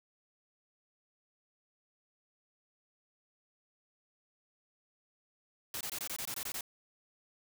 white noise bursts, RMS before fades -39 dBFS, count 10, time 5.74-6.609 s, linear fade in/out 2 ms, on 68 ms, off 21 ms, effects none

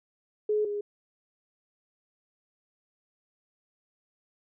sine tone pair in turn, 423.2 / 412.1 Hz, G#4 / G#4, +33 / -13 cents, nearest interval unison, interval 46 cents, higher first, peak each -23 / -29 dBFS, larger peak first, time 0.49-0.65 / 0.65-0.81 s, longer neither, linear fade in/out 5 ms, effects none

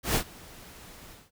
pink noise with ADSR envelope, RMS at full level -24 dBFS, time 0.03-1.31 s, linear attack 120 ms, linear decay 84 ms, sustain -24 dB, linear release 200 ms, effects none

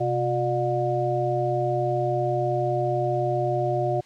harmonic tone with a mistuned harmonic, 120 Hz, B2, 49 cents flat, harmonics 1 / 3 / 5 / 6, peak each -27 / -27 / -27 / -27 dBFS, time 0-4.01 s, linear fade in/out 10 ms, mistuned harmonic 1, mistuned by +110 cents, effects white hiss -53 dBFS RMS until 4.05 s + low-pass 5000 Hz 12 dB/octave

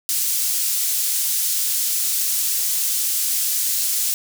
pink high-pass noise, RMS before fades -21 dBFS, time 0.09-4.14 s, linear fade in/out 0 ms, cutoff 6800 Hz, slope 12 dB/octave, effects none

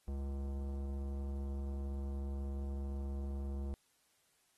sine tone with tanh clipping, 69 Hz, C#2, 7 cents flat, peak -39 dBFS, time 0.08-3.74 s, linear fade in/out 0 ms, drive 17 dB, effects white hiss -74 dBFS RMS until 4.57 s + AAC 32 kbps

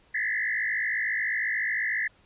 sine tone with frequency modulation, 1881 Hz, A#6, 15 cents sharp, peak -25 dBFS, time 0.14-2.08 s, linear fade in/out 10 ms, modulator 54.1 Hz, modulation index 3.5, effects pink hiss -61 dBFS RMS until 2.25 s + resampled to 8000 Hz

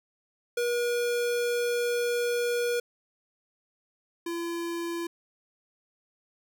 square tone pair in turn, 480.1 / 339.5 Hz, B4 / F4, -49 / -49 cents, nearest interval tritone, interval 600 cents, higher first, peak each -26 / -31 dBFS, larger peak first, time 0.57-2.8 / 4.26-5.07 s, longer first, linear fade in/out 5 ms, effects none

